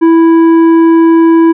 sine tone with tanh clipping, 329.6 Hz, E4, in tune, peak -4 dBFS, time 0.01-1.53 s, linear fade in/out 20 ms, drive 9 dB, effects none

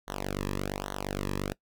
sawtooth tone with flanger, 48.65 Hz, G1, 12 cents flat, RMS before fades -34 dBFS, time 0.07-1.54 s, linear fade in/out 20 ms, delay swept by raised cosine 0.4 to 1.4 ms, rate 1.2 Hz, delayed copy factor -0.9, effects noise-tail reverb RT60 0.1 s tail -22 dB re dry

